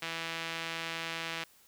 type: tone with band-pass filter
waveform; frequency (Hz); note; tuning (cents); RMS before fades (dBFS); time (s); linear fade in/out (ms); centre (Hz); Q
sawtooth; 164.81; E3; 0; -38; 0.02-1.44; 5; 2700; 1.2
effects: white hiss -62 dBFS RMS until 1.67 s